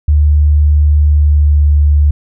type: tone with pitch glide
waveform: sine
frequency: 74.3 to 73.49 Hz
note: D2 to D2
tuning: +21 to +2 cents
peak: -5 dBFS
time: 0.08-2.11 s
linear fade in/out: 5 ms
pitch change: -19 cents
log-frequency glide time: 1.04-1.68 s
effects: none